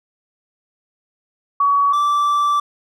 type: tone pair in turn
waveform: sine / triangle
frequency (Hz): 1130 / 1165.8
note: C#6 / D6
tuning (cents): +33 / -13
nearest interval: minor second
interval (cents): 54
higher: second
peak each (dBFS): -12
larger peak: neither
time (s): 1.6-1.93 / 1.93-2.6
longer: second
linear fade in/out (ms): 5
effects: none